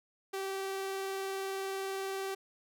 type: tone with vibrato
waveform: sawtooth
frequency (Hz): 387.3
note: G4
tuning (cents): -21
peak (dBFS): -31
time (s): 0.33-2.35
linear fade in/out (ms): 10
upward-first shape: sine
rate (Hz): 20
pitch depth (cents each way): 16
effects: none